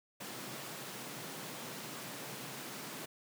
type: high-pass noise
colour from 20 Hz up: pink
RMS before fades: -45 dBFS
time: 0.2-3.06 s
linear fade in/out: 10 ms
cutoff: 120 Hz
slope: 96 dB/octave
effects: none